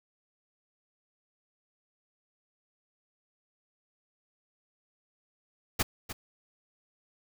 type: noise with echo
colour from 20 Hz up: pink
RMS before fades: -26 dBFS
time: 5.79-5.83 s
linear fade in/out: 10 ms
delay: 300 ms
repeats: 1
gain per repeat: -12 dB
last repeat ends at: 6.13 s
effects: none